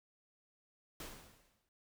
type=noise with exponential decay; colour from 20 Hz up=pink; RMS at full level=-45 dBFS; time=1-1.69 s; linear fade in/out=2 ms; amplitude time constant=150 ms; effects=noise-tail reverb RT60 0.3 s tail -26 dB re dry